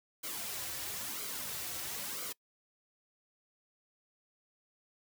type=noise with flanger; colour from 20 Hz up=white; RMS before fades=-40 dBFS; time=0.23-2.33 s; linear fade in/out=10 ms; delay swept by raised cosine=1.1 to 4.9 ms; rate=1 Hz; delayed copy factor=-0.7; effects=noise-tail reverb RT60 0.1 s tail -24 dB re dry